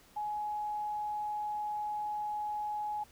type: tone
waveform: sine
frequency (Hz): 840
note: G#5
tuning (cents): +19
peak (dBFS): -33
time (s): 0.16-3.04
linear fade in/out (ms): 10
effects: pink hiss -61 dBFS RMS until 3.11 s

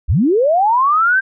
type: linear sweep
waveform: sine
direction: up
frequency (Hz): 43.65 to 1592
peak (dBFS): -10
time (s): 0.08-1.21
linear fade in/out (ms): 20
effects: none

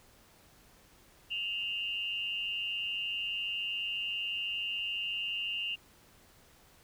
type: tone with amplitude modulation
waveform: sine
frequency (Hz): 2794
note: F7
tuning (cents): 0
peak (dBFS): -29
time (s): 1.3-5.76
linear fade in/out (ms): 20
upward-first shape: sine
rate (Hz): 200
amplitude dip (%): 75
effects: pink hiss -61 dBFS RMS until 6.83 s

